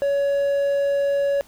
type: tone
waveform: triangle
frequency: 562 Hz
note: C#5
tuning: 24 cents sharp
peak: -16 dBFS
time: 0.02-1.41 s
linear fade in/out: 0 ms
effects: pink hiss -51 dBFS RMS until 1.47 s